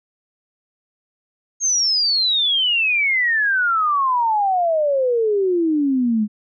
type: exponential sweep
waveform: sine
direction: down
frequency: 6530 to 205.6 Hz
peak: -15 dBFS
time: 1.6-6.28 s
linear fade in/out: 50 ms
effects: none